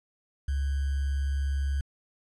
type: tone with sample-and-hold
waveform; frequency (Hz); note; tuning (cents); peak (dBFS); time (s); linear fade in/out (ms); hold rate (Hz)
sine; 69.3; C#2; 0; -25; 0.48-1.81; 5; 1575
effects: resampled to 24000 Hz